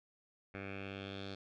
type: tone with low-pass filter sweep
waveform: 10% pulse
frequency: 98 Hz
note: G2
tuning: in tune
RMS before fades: -45 dBFS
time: 0.54-1.35 s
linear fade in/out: 5 ms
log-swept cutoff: 2100 to 4100 Hz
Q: 3.9
effects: none